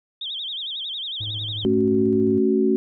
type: tone with vibrato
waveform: sine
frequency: 3430 Hz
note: A7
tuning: 45 cents flat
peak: -27 dBFS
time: 0.21-1.65 s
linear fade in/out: 5 ms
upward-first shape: sine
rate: 11 Hz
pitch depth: 180 cents each way
type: tone with tremolo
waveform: triangle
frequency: 105.8 Hz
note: G#2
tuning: 33 cents sharp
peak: -27 dBFS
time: 1.2-2.39 s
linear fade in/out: 10 ms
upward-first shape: square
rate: 14 Hz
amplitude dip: 30%
type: chord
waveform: sine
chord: F# minor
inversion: first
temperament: equal with one note detuned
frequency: 220 / 277.2 / 372.8 Hz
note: A3 / C#4 / F#4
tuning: 0 / 0 / +13 cents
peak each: -21 / -22 / -19 dBFS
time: 1.65-2.76 s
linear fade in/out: 0 ms
effects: none